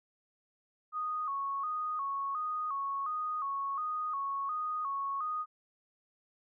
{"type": "tone with vibrato", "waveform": "sine", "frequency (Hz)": 1170, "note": "D6", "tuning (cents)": -7, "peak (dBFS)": -32, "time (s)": [0.92, 5.46], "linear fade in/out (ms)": 50, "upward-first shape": "square", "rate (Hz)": 1.4, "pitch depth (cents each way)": 100, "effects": []}